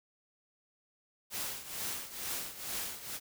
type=noise with tremolo; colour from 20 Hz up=white; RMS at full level=-36 dBFS; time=1.3-3.2 s; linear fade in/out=50 ms; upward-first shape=triangle; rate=2.2 Hz; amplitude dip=80%; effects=none